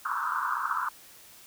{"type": "band-pass noise", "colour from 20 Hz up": "pink", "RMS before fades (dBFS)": -30, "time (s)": [0.05, 0.89], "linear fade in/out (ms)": 5, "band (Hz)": [960, 1500], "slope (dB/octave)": 96, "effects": ["white hiss -52 dBFS RMS until 1.46 s"]}